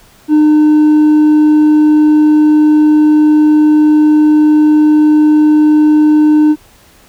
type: tone with hard clipping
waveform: sine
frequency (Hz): 303.6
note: D#4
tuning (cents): -42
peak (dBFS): -5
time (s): 0.28-6.56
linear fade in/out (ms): 50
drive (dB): 2
effects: pink hiss -44 dBFS RMS until 7.08 s